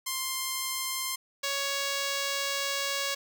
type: tone pair in turn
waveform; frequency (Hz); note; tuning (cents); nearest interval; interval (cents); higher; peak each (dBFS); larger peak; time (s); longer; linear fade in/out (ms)
5% pulse; 1051 / 556.7; C6 / C#5; +7 / +7; major seventh; 1100; first; -18 / -17; second; 0.06-1.16 / 1.43-3.15; second; 10
effects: none